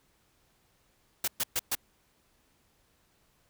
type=noise bursts; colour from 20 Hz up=white; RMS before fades=-29 dBFS; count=4; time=1.24-1.752 s; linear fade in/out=5 ms; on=38 ms; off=120 ms; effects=pink hiss -69 dBFS RMS until 3.49 s